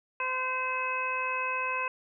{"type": "harmonic tone", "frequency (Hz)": 514, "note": "C5", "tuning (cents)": -31, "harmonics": [1, 2, 3, 4, 5], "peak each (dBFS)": [-39, -32, -37, -42, -32], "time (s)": [0.2, 1.88], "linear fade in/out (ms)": 2, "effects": []}